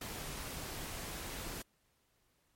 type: noise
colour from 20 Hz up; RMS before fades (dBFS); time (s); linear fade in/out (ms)
pink; -43; 0.01-1.62; 5
effects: pink hiss -75 dBFS RMS until 2.55 s + MP3 64 kbps